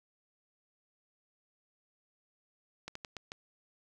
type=slowing click train; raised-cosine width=0.2 ms; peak=-24 dBFS; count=5; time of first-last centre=2.88-3.319 s; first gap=74 ms; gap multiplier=1.27; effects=11-bit